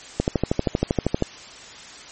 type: click train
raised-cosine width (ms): 2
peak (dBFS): -5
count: 14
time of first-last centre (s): 0.2-1.224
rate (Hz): 12.7
effects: white hiss -41 dBFS RMS until 2.11 s + MP3 32 kbps